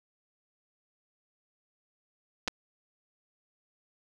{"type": "clicks", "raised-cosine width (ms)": 0.2, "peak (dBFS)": -13, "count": 2, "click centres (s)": [2.477, 2.481], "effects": []}